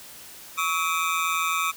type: ring-modulated tone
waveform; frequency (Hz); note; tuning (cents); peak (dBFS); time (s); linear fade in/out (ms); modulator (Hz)
25% pulse; 1206; D6; +46; -16; 0.57-1.72; 20; 84
effects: white hiss -44 dBFS RMS until 1.76 s